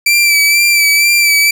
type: tone with vibrato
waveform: sawtooth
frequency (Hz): 2330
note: D7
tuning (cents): -14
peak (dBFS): -4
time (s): 0.06-1.51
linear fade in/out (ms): 5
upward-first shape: sine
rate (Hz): 2.1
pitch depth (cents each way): 33
effects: none